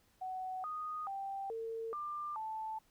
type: tone with pitch steps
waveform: sine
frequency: 747 / 1239 / 784 / 452.4 / 1192 / 877 Hz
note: F#5 / D#6 / G5 / A4 / D6 / A5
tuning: +16 / -8 / 0 / +48 / +25 / -6 cents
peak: -38 dBFS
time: 0.21-2.79 s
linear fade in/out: 10 ms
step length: 430 ms
effects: pink hiss -71 dBFS RMS until 2.9 s